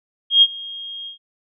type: tone with ADSR envelope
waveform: sine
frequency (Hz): 3246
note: G#7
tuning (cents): -40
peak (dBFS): -6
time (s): 0.3-1.18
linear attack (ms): 120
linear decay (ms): 47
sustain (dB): -23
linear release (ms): 110
effects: none